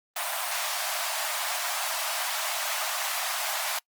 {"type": "high-pass noise", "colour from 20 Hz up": "pink", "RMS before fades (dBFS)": -30, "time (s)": [0.16, 3.79], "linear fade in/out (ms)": 5, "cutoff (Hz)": 610, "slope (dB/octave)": 96, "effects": ["noise-tail reverb RT60 0.1 s tail -25 dB re dry", "Opus 32 kbps"]}